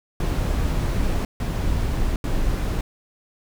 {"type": "noise bursts at uneven times", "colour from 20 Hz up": "brown", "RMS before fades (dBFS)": -22, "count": 3, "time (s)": [[0.2, 1.25], [1.4, 2.16], [2.24, 2.81]], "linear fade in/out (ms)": 2, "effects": []}